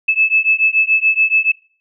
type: beating tone pair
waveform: sine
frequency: 2608 / 2615 Hz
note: E7 / E7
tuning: -19 / -15 cents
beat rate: 7 Hz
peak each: -14 dBFS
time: 0.08-1.52 s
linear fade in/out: 10 ms
effects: noise-tail reverb RT60 0.4 s tail -20 dB re dry